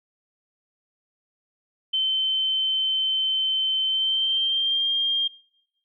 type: tone with pitch glide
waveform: sine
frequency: 3082 to 3207 Hz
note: G7 to G7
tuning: -30 to +39 cents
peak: -20 dBFS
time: 1.93-5.28 s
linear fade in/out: 10 ms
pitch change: +69 cents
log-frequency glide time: 3.87-4.9 s
effects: noise-tail reverb RT60 0.9 s tail -24 dB re dry